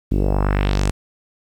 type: tone with low-pass filter sweep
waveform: sawtooth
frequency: 49 Hz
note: G1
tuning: in tune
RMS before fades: -18 dBFS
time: 0.11-0.91 s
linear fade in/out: 10 ms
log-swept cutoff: 270 to 10000 Hz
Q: 2
effects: 8-bit